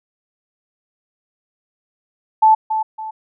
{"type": "tone with echo", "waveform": "sine", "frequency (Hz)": 874, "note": "A5", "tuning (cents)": -12, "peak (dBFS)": -7, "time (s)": [2.42, 2.55], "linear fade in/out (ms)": 10, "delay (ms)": 280, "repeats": 2, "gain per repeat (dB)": -9, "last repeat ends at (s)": 3.11, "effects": []}